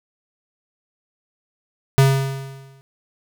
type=tone with exponential decay; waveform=square; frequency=135.6 Hz; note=C#3; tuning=38 cents flat; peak=-9 dBFS; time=1.98-2.81 s; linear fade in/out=0 ms; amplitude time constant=180 ms; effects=none